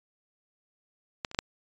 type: clicks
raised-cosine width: 0.2 ms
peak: -13 / -27 / -18 / -7 dBFS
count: 4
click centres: 1.248 / 1.314 / 1.347 / 1.389 s
effects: resampled to 16000 Hz